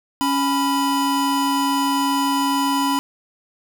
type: tone pair together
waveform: square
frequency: 277.4 / 990 Hz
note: C#4 / B5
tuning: +1 / +4 cents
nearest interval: octave + minor seventh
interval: 2203 cents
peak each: -21 dBFS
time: 0.21-2.99 s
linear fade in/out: 0 ms
effects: none